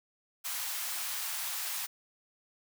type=high-pass noise; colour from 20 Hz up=white; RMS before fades=-36 dBFS; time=0.44-1.87 s; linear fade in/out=20 ms; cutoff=750 Hz; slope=24 dB/octave; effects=none